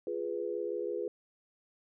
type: chord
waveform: sine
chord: F diminished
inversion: none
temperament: equal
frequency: 349.2 / 415.3 / 493.9 Hz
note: F4 / Ab4 / Cb5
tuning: 0 / 0 / 0 cents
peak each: -38 / -36 / -37 dBFS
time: 0.07-1.08 s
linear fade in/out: 2 ms
effects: none